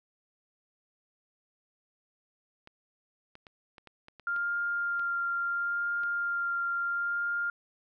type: clicks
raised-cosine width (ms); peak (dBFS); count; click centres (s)
0.3; -33; 10; 2.674 / 3.354 / 3.468 / 3.782 / 3.873 / 4.084 / 4.197 / 4.363 / 4.995 / 6.035
type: tone with vibrato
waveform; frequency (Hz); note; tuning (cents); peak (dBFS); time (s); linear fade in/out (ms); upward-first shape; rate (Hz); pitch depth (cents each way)
sine; 1396.9; F6; 0; -28; 4.27-7.5; 2; sine; 0.73; 10
effects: none